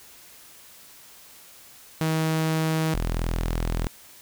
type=tone pair in turn; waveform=sawtooth; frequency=159.2 / 41.47 Hz; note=D#3 / E1; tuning=+40 / +11 cents; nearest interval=octave + major seventh; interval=2329 cents; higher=first; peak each=-18 / -20 dBFS; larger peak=first; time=2.01-2.94 / 2.94-3.87 s; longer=neither; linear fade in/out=0 ms; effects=white hiss -49 dBFS RMS until 4.21 s